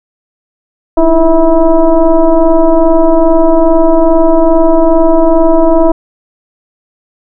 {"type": "tone with frequency modulation", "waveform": "sine", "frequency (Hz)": 332.2, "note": "E4", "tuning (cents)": 13, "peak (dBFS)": -3, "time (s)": [0.97, 5.92], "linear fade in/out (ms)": 5, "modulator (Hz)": 321, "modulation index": 1.5, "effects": []}